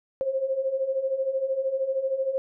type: beating tone pair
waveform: sine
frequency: 523 / 536 Hz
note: C5 / C5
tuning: -1 / +42 cents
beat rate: 13 Hz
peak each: -30 / -25 dBFS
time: 0.21-2.38 s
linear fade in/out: 0 ms
effects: none